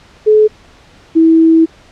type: tone pair in turn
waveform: sine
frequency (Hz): 428.6 / 325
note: A4 / E4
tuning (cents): -45 / -24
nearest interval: perfect fourth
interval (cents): 479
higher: first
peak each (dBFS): -4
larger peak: neither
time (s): 0.26-0.48 / 1.15-1.66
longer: second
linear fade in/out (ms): 20
effects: pink hiss -43 dBFS RMS until 1.91 s + low-pass 5000 Hz 12 dB/octave